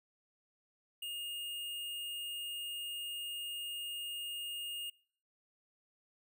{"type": "tone", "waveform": "square", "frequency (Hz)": 2840, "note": "F7", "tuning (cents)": 28, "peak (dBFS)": -40, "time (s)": [1.02, 4.9], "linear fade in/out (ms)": 5, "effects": ["noise-tail reverb RT60 0.6 s tail -26 dB re dry"]}